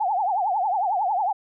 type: tone with vibrato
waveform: sine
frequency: 788 Hz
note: G5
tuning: 9 cents sharp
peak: -20 dBFS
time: 0-1.33 s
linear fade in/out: 10 ms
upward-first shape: triangle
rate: 11 Hz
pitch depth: 230 cents each way
effects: none